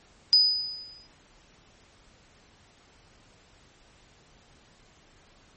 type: tone with exponential decay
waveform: sine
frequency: 4978 Hz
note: D#8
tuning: in tune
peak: -13 dBFS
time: 0.33-1.07 s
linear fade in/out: 0 ms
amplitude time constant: 160 ms
effects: pink hiss -58 dBFS RMS until 5.56 s + MP3 32 kbps